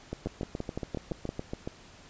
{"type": "two click trains", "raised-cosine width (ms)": 2, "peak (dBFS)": [-20, -19], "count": [12, 7], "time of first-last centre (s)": [[0.13, 1.675], [0.26, 1.291]], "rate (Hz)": [7.12, 5.82], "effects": ["pink hiss -53 dBFS RMS until 2.09 s", "resampled to 16000 Hz"]}